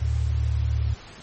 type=tone pair together; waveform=sine; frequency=73.42 / 110.01 Hz; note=D2 / A2; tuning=0 / 0 cents; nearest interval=perfect fifth; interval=700 cents; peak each=-22 / -25 dBFS; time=0-0.95 s; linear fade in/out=20 ms; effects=pink hiss -44 dBFS RMS until 1.22 s + MP3 32 kbps